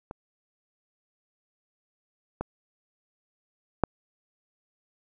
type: clicks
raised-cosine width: 1 ms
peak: -23 / -16 / -6 dBFS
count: 3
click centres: 0.111 / 2.41 / 3.837 s
effects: none